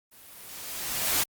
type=noise with level ramp; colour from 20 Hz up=white; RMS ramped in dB=-53 to -23 dBFS; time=0.11-1.24 s; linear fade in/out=20 ms; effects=Opus 32 kbps